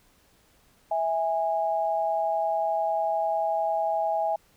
sine tone pair together, 654 / 822.8 Hz, E5 / G#5, -14 / -16 cents, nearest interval major third, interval 398 cents, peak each -26 dBFS, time 0.91-4.36 s, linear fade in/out 5 ms, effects pink hiss -62 dBFS RMS until 4.56 s

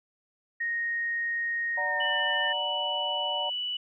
sine tone with pitch glide, 1864.7 to 1803.3 Hz, A#6 to A6, 0 to +42 cents, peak -27 dBFS, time 0.6-2.53 s, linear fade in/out 10 ms, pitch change -58 cents, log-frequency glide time 1.77-2.09 s
sine chord, D augmented, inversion none, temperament equal, 587.3 / 740 / 932.3 Hz, D5 / F#5 / A#5, 0 / 0 / 0 cents, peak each -35 / -35 / -34 dBFS, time 1.77-3.5 s, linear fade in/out 10 ms
sine tone, 2960 Hz, F#7, in tune, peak -29 dBFS, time 2-3.77 s, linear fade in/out 5 ms
effects none

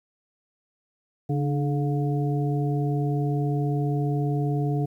harmonic tone with a mistuned harmonic, 142.5 Hz, C#3, 48 cents sharp, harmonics 1 / 2 / 3 / 5, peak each -23 / -30 / -32 / -35 dBFS, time 1.29-4.86 s, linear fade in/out 10 ms, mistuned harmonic 2, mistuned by +75 cents, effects 10-bit

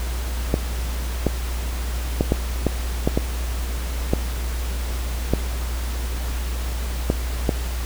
clicks, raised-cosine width 2 ms, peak -4 dBFS, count 11, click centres 0.541 / 1.267 / 2.209 / 2.321 / 2.667 / 3.075 / 3.175 / 4.135 / 5.336 / 7.101 / 7.492 s, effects added 60 Hz sine -23 dBFS peak until 7.85 s + pink hiss -34 dBFS RMS until 7.85 s

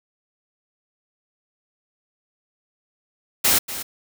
white noise with echo, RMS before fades -17 dBFS, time 3.44-3.59 s, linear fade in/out 10 ms, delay 240 ms, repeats 1, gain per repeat -13 dB, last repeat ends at 3.83 s, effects none

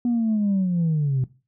sine linear sweep, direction down, 244.1 to 126.2 Hz, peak -17 dBFS, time 0.05-1.24 s, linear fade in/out 2 ms, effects noise-tail reverb RT60 0.3 s tail -18 dB re dry + tanh soft clip ceiling -16 dBFS

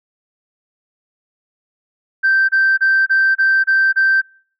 sine tone bursts, 1562 Hz, G6, 7 cents flat, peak -9 dBFS, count 7, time 2.23-4.218 s, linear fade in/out 20 ms, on 260 ms, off 28 ms, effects noise-tail reverb RT60 0.5 s tail -26 dB re dry + tanh soft clip ceiling -7 dBFS

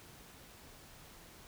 silence, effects pink hiss -56 dBFS RMS until 1.47 s

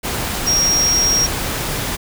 sine tone in noise, 5610 Hz, F8, 7 cents sharp, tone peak -13 dBFS, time 0.46-1.27 s, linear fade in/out 20 ms, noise pink, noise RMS -22 dBFS, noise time 0.03-1.97 s, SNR +6 dB, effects none

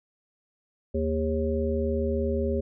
harmonic tone with a mistuned harmonic, 77.78 Hz, D#2, in tune, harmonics 1 / 3 / 5 / 7, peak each -28 / -30 / -29 / -31 dBFS, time 0.94-2.61 s, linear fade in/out 10 ms, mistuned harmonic 5, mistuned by +54 cents, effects none

